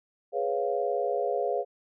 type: chord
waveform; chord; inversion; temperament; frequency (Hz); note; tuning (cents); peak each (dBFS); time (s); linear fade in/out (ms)
sine; C# dominant seventh; second; equal; 415.3 / 493.9 / 554.4 / 698.5; G#4 / B4 / C#5 / E#5; 0 / 0 / 0 / 0; -31; 0.32-1.65; 50
effects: none